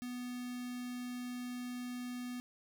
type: tone with notch filter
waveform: square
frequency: 246.9 Hz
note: B3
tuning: in tune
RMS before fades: -42 dBFS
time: 0.02-2.4 s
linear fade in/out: 0 ms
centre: 840 Hz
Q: 1.3
effects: none